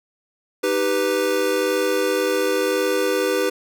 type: chord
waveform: square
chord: Eb augmented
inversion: none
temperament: equal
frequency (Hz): 311.1 / 392 / 493.9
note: Eb4 / G4 / B4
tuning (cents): 0 / 0 / 0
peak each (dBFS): -27 / -23 / -22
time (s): 0.63-3.5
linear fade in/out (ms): 10
effects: none